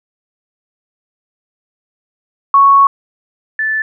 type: tone pair in turn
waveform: sine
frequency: 1108.7 / 1752.3 Hz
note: C#6 / A6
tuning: 0 / -8 cents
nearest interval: minor sixth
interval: 792 cents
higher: second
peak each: -4 / -13 dBFS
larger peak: first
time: 2.54-2.87 / 3.59-3.82 s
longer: first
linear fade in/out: 2 ms
effects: none